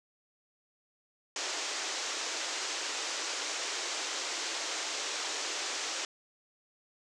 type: band-pass noise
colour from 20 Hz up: white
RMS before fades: -36 dBFS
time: 1.36-6.05 s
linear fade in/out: 2 ms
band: 300 to 7300 Hz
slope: 48 dB/octave
effects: none